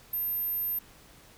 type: tone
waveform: sine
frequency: 13200 Hz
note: G#9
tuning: 12 cents flat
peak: -28 dBFS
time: 0.13-0.79 s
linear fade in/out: 5 ms
effects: pink hiss -55 dBFS RMS until 1.37 s